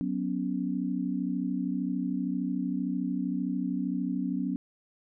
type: chord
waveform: sine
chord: F# suspended fourth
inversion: none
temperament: equal with one note detuned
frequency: 185 / 246.9 / 280.1 Hz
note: F#3 / B3 / C#4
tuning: 0 / 0 / +18 cents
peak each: -32 dBFS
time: 0.01-4.56 s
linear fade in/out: 0 ms
effects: none